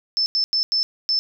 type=tone bursts at uneven times; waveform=sine; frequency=5274 Hz; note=E8; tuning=in tune; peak=-17 dBFS; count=5; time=0.17-0.26 / 0.35-0.44 / 0.53-0.63 / 0.72-0.83 / 1.09-1.19 s; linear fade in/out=0 ms; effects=none